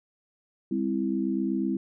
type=chord; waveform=sine; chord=C major; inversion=second; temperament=equal with one note detuned; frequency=201 / 261.6 / 329.6 Hz; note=G3 / C4 / E4; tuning=+44 / 0 / 0 cents; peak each=-29 dBFS; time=0.71-1.77 s; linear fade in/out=5 ms; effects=none